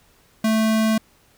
square tone, 220 Hz, A3, in tune, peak -17 dBFS, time 0.44-0.98 s, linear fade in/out 5 ms, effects pink hiss -57 dBFS RMS until 1.37 s

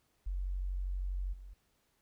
sine tone with level steps, 46.25 Hz, F#1, in tune, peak -33 / -46 dBFS, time 0.26-1.54 s, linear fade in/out 10 ms, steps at 1.32 s, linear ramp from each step 20 ms, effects pink hiss -75 dBFS RMS until 2.01 s

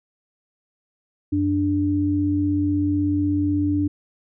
sine tone pair together, 92.5 / 293.7 Hz, F#2 / D4, 0 / 0 cents, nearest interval octave + minor sixth, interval 2000 cents, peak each -24 / -19 dBFS, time 1.32-3.88 s, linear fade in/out 10 ms, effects none

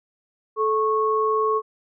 sine tone pair together, 435.2 / 1100 Hz, A4 / C#6, -19 / -14 cents, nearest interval octave + major third, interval 1605 cents, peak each -21 dBFS, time 0.56-1.62 s, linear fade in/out 50 ms, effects none

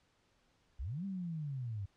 sine linear two-way sweep, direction up then down, 47.01 to 200 to 93.9 Hz, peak -37 dBFS, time 0.79-1.86 s, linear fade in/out 10 ms, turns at 1.05 s, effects pink hiss -73 dBFS RMS until 1.96 s + low-pass 6000 Hz 12 dB/octave

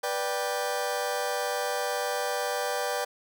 sawtooth chord, G major, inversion first, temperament just, 490 / 588 / 784 Hz, B4 / D5 / G5, -14 / +2 / 0 cents, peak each -28 dBFS, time 0.03-3.05 s, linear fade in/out 10 ms, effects none

